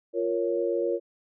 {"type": "chord", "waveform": "sine", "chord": "Bb minor", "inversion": "second", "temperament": "equal", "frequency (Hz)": [349.2, 466.2, 554.4], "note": ["F4", "Bb4", "Db5"], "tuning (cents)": [0, 0, 0], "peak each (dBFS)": [-28, -28, -29], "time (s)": [0.13, 1], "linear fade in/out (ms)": 50, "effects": []}